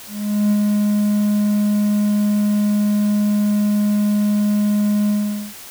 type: tone with ADSR envelope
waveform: triangle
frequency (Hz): 207.7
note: G#3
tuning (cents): 0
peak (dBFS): -10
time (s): 0.07-5.54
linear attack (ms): 440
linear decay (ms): 50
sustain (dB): -2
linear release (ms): 440
effects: white hiss -37 dBFS RMS until 5.7 s